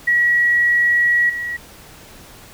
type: tone with level steps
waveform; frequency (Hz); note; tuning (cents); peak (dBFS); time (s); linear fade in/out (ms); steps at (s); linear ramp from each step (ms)
sine; 1920; B6; -49; -12 / -22; 0.07-1.57; 10; 1.29; 10
effects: pink hiss -42 dBFS RMS until 2.53 s